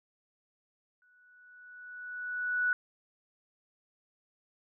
sine tone with exponential growth, 1476 Hz, F#6, 5 cents flat, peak -24 dBFS, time 1.02-2.73 s, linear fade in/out 1 ms, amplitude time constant 370 ms, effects none

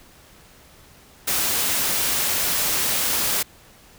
white noise, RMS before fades -22 dBFS, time 1.27-3.43 s, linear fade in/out 10 ms, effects pink hiss -50 dBFS RMS until 3.98 s

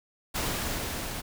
pink noise with level ramp, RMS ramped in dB -29 to -36 dBFS, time 0.34-1.22 s, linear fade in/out 20 ms, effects none

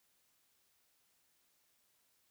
silence, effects white hiss -75 dBFS RMS until 2.3 s

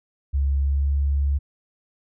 sine tone with pitch glide, 69.3 to 70.31 Hz, C#2 to C#2, 0 to +25 cents, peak -18 dBFS, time 0.33-1.39 s, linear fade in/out 20 ms, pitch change +25 cents, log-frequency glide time 0.61-0.89 s, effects none

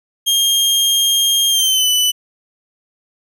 sawtooth tone with pitch glide, 3220 to 2987 Hz, G7 to F#7, +46 to +16 cents, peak -9 dBFS, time 0.26-2.12 s, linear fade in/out 20 ms, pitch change -130 cents, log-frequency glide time 1.49-1.89 s, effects none

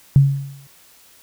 sine tone with exponential decay, 138.59 Hz, C#3, in tune, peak -5 dBFS, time 0.16-0.67 s, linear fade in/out 0 ms, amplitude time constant 110 ms, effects white hiss -50 dBFS RMS until 1.22 s

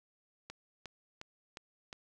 click train, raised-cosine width 0.2 ms, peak -27 dBFS, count 5, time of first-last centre 0.5-1.929 s, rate 2.8 Hz, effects none

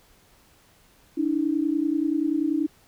sine tone pair together, 290.2 / 320.6 Hz, D4 / E4, -21 / -48 cents, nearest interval major second, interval 173 cents, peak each -24 dBFS, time 1.17-2.67 s, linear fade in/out 10 ms, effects pink hiss -58 dBFS RMS until 2.87 s

